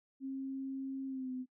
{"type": "tone with pitch glide", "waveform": "sine", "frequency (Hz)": [268.2, 255.2], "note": ["C4", "C4"], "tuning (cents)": [43, -43], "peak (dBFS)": -37, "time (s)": [0.2, 1.46], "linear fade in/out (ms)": 50, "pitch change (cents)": -86, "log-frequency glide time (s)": [1.07, 1.32], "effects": ["noise-tail reverb RT60 0.1 s tail -20 dB re dry"]}